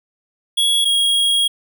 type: tone pair in turn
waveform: square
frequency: 3342 / 3288 Hz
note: G#7 / G#7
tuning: +10 / -18 cents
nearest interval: unison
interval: 28 cents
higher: first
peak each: -14 dBFS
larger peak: neither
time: 0.57-0.85 / 0.85-1.48 s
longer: second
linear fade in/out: 10 ms
effects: none